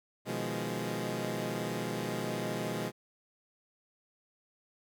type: chord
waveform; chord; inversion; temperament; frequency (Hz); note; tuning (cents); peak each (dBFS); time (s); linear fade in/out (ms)
15% pulse; F half-diminished seventh; second; equal; 123.47 / 155.56 / 174.61 / 207.7; Cb3 / Eb3 / F3 / Ab3; 0 / 0 / 0 / 0; -32 / -35 / -33 / -31; 0.25-2.92; 50
effects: none